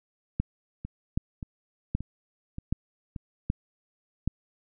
two click trains, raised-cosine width 5 ms, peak -23 / -13 dBFS, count 5 / 6, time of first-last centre 0.85-3.162 / 0.4-4.276 s, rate 1.73 / 1.29 Hz, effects none

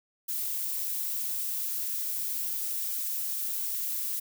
violet noise, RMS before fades -32 dBFS, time 0.28-4.2 s, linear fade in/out 10 ms, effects none

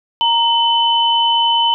sine tone pair together, 931 / 3025 Hz, A#5 / F#7, -2 / +38 cents, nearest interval octave + minor sixth, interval 2040 cents, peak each -14 dBFS, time 0.21-1.74 s, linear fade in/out 0 ms, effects none

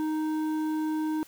sine tone with hard clipping, 311.1 Hz, D#4, in tune, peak -28 dBFS, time 0-1.23 s, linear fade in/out 0 ms, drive 8 dB, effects white hiss -54 dBFS RMS until 1.27 s

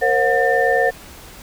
sine tone cluster, 466.7 / 535 / 726 / 1794 Hz, A#4 / C5 / F#5 / A6, +2 / +38 / -33 / +33 cents, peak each -19 dBFS, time 0.01-0.91 s, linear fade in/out 20 ms, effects pink hiss -40 dBFS RMS until 1.42 s

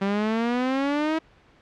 sawtooth exponential sweep, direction up, 193.7 to 323.8 Hz, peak -18 dBFS, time 0.01-1.19 s, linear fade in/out 10 ms, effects pink hiss -56 dBFS RMS until 1.61 s + low-pass 3000 Hz 12 dB/octave

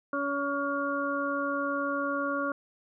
harmonic tone, 282 Hz, C#4, 30 cents sharp, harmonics 1 / 2 / 4 / 5, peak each -33 / -33 / -33 / -33 dBFS, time 0.13-2.52 s, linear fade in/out 2 ms, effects none

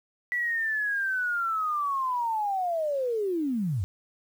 sine linear sweep, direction down, 1966 to 82.41 Hz, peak -25 dBFS, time 0.32-3.84 s, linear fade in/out 0 ms, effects 9-bit

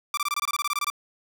sawtooth tone bursts, 1174.7 Hz, D6, in tune, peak -20 dBFS, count 14, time 0.14-0.901 s, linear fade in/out 2 ms, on 33 ms, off 23 ms, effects none

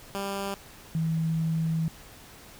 10% pulse / sine tone pair in turn, 197.7 / 161.81 Hz, G3 / E3, +15 / -32 cents, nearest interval minor third, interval 347 cents, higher first, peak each -22 / -24 dBFS, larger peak first, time 0.15-0.54 / 0.95-1.88 s, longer second, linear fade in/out 0 ms, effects pink hiss -49 dBFS RMS until 2.59 s

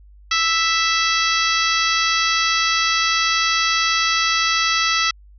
harmonic tone, 659.3 Hz, E5, in tune, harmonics 2 / 3 / 4 / 5 / 6 / 7 / 8 / 9, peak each -21 / -23 / -24 / -25 / -26 / -26 / -27 / -28 dBFS, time 0.31-5.11 s, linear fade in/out 5 ms, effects added 50 Hz sine -43 dBFS peak until 5.38 s

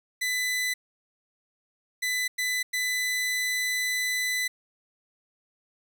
sawtooth tone bursts at uneven times, 2000 Hz, B6, 21 cents sharp, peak -22 dBFS, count 4, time 0.21-0.74 / 2.02-2.28 / 2.38-2.63 / 2.73-4.48 s, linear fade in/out 10 ms, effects none

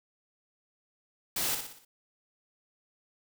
white noise with echo, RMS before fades -31 dBFS, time 1.36-1.55 s, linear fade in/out 5 ms, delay 60 ms, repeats 5, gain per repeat -6 dB, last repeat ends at 1.85 s, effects none

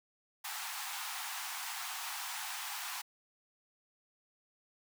pink high-pass noise, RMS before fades -41 dBFS, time 0.44-3.02 s, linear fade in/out 10 ms, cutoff 740 Hz, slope 96 dB/octave, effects none

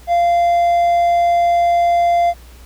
triangle tone, 692 Hz, F5, 16 cents flat, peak -9 dBFS, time 0.07-2.34 s, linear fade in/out 50 ms, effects added 60 Hz sine -38 dBFS peak until 2.65 s + pink hiss -46 dBFS RMS until 2.65 s

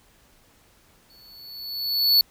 square tone with exponential growth, 4435 Hz, C#8, in tune, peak -13 dBFS, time 1.1-2.21 s, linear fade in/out 1 ms, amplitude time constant 240 ms, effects pink hiss -58 dBFS RMS until 2.3 s

